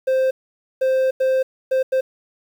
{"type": "tone bursts at uneven times", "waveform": "triangle", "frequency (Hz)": 523.3, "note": "C5", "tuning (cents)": 0, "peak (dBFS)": -13, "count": 5, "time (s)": [[0.07, 0.31], [0.81, 1.11], [1.2, 1.43], [1.71, 1.83], [1.92, 2.01]], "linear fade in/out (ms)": 10, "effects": ["8-bit"]}